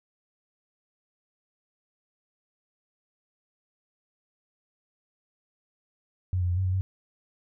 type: tone with pitch steps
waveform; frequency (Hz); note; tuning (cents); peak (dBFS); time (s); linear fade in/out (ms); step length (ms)
sine; 91.7 / 89.2 / 88.3 / 94.5 / 92.1 / 94.6; F#2 / F2 / F2 / F#2 / F#2 / F#2; -15 / +37 / +20 / +37 / -7 / +39; -23; 6.33-6.81; 0; 80
effects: none